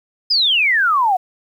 sine exponential sweep, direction down, 5130 to 709 Hz, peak -12 dBFS, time 0.3-1.17 s, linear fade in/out 10 ms, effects 8-bit

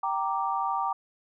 sine chord, G minor, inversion none, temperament equal with one note detuned, 779.9 / 932.3 / 1174.7 Hz, G5 / Bb5 / D6, -9 / 0 / 0 cents, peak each -30 dBFS, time 0.03-0.93 s, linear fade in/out 5 ms, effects none

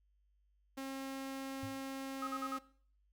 sawtooth tone, 269.2 Hz, C4, 49 cents sharp, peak -37 dBFS, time 0.77-2.59 s, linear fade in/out 10 ms
sine tone with exponential decay, 106.3 Hz, G#2, 41 cents sharp, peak -40 dBFS, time 1.63-1.85 s, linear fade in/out 0 ms, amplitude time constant 47 ms
sine tone bursts, 1274 Hz, D#6, 41 cents sharp, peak -37 dBFS, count 4, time 2.22-2.57 s, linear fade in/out 5 ms, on 53 ms, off 46 ms
effects noise-tail reverb RT60 0.5 s tail -18 dB re dry + added 50 Hz sine -70 dBFS peak until 3.12 s

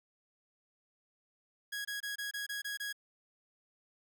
sawtooth tone bursts, 1657 Hz, G#6, 4 cents flat, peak -33 dBFS, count 8, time 1.72-2.928 s, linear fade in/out 10 ms, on 130 ms, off 24 ms, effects none

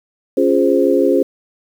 sine chord, Db major seventh, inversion none, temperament equal, 277.2 / 349.2 / 415.3 / 523.3 Hz, Db4 / F4 / Ab4 / C5, 0 / 0 / 0 / 0 cents, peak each -16 dBFS, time 0.37-1.23 s, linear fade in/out 5 ms, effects 7-bit

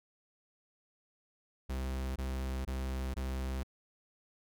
45% pulse tone bursts, 65.41 Hz, C2, in tune, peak -34 dBFS, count 4, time 1.69-3.633 s, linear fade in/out 10 ms, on 470 ms, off 21 ms, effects none

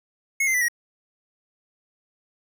square tone with pitch steps, 2176 / 2078 / 1983.9 / 1894.3 Hz, C#7 / C7 / B6 / A#6, -33 / -12 / +7 / +27 cents, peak -20 dBFS, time 0.4-0.684 s, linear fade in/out 5 ms, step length 71 ms, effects none

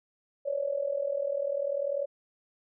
sine tone with amplitude modulation, 564 Hz, C#5, 30 cents sharp, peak -24 dBFS, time 0.45-2.06 s, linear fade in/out 20 ms, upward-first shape sine, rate 40.2 Hz, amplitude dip 80%, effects none

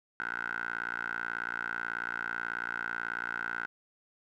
10% pulse tone with band-pass filter, 58.27 Hz, A#1, in tune, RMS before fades -36 dBFS, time 0.2-3.66 s, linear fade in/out 0 ms, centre 1500 Hz, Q 9, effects none

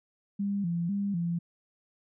sine tone with vibrato, 185 Hz, F#3, in tune, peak -27 dBFS, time 0.39-1.39 s, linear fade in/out 10 ms, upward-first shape square, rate 2 Hz, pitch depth 140 cents each way, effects none

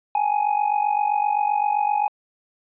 triangle tone with amplitude modulation, 833 Hz, G#5, 5 cents sharp, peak -13 dBFS, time 0.15-2.08 s, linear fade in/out 2 ms, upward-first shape sine, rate 47.7 Hz, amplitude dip 80%, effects resampled to 8000 Hz

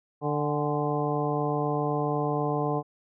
harmonic tone with a mistuned harmonic, 148 Hz, D3, 14 cents sharp, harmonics 1 / 2 / 3 / 4 / 5 / 6 / 7, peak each -30 / -32 / -30 / -35 / -32 / -36 / -35 dBFS, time 0.21-2.83 s, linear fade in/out 50 ms, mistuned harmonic 6, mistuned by -82 cents, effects none

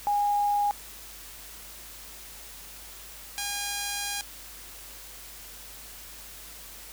sine / 5% pulse tone pair in turn, 820 / 812.5 Hz, G#5 / G#5, -22 / -38 cents, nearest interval unison, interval 16 cents, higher first, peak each -22 / -18 dBFS, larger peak second, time 0.07-0.71 / 3.38-4.21 s, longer second, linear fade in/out 0 ms, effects added 50 Hz sine -52 dBFS peak until 6.92 s + white hiss -45 dBFS RMS until 6.92 s

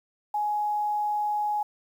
sine tone with quantisation, 837 Hz, G#5, 13 cents sharp, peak -24 dBFS, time 0.34-1.63 s, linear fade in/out 5 ms, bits 9, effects none

